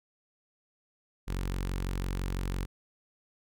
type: tone with notch filter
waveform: sawtooth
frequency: 45.97 Hz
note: F#1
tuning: 10 cents flat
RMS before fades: -33 dBFS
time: 1.27-2.66 s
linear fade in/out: 20 ms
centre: 660 Hz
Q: 2
effects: none